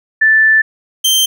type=tone pair in turn; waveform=sine / sawtooth; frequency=1760 / 3136 Hz; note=A6 / G7; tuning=0 / 0 cents; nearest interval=minor seventh; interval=1000 cents; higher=second; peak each=-6 dBFS; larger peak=neither; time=0.21-0.62 / 1.04-1.26 s; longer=first; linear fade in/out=10 ms; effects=none